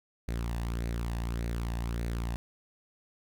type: tone with flanger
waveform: sawtooth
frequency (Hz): 58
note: A#1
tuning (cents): -8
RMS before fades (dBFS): -33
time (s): 0.28-2.36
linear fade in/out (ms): 0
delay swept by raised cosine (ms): 0.47 to 1.13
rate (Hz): 1.7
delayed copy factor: +0.5
effects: none